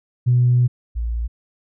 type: tone pair in turn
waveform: sine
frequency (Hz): 123.2 / 57.67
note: B2 / A#1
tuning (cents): -4 / -18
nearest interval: octave + minor second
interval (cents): 1314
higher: first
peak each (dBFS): -11 / -20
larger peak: first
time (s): 0.26-0.68 / 0.95-1.28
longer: first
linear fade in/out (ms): 20
effects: tanh soft clip ceiling -7 dBFS